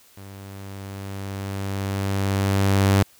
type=tone with level ramp; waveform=sawtooth; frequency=98 Hz; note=G2; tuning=in tune; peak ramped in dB=-35 to -10 dBFS; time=0.17-3.03 s; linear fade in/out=5 ms; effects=white hiss -54 dBFS RMS until 3.19 s